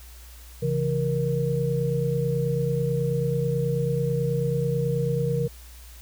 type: tone cluster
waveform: sine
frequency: 137 / 166.2 / 471.1 Hz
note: C#3 / E3 / A#4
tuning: -20 / +15 / +18 cents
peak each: -25 / -28 / -26 dBFS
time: 0.62-5.48 s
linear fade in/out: 10 ms
effects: added 60 Hz sine -43 dBFS peak until 6.01 s + white hiss -50 dBFS RMS until 6.01 s

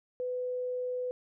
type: tone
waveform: sine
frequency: 500 Hz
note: B4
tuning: 21 cents sharp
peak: -31 dBFS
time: 0.2-1.11 s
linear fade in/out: 0 ms
effects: none

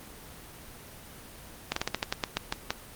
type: slowing click train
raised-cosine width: 0.2 ms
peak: -9 dBFS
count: 11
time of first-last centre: 1.72-2.705 s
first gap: 44 ms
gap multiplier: 1.17
effects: pink hiss -47 dBFS RMS until 2.95 s + Opus 24 kbps

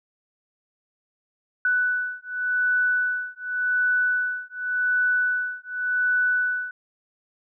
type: beating tone pair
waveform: sine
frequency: 1488 / 1488.88 Hz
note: F#6 / F#6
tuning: +9 / +10 cents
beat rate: 0.88 Hz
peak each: -24 dBFS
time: 1.65-6.71 s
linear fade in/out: 2 ms
effects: none

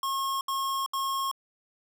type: tone bursts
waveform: square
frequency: 1083 Hz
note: C#6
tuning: 41 cents flat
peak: -28 dBFS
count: 3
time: 0.03-1.314 s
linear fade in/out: 2 ms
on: 380 ms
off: 72 ms
effects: none

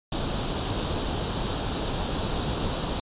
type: noise with comb filter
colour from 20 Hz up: pink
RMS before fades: -28 dBFS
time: 0.12-3 s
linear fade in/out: 2 ms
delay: 0.24 ms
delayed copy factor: +0.65
effects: resampled to 8000 Hz

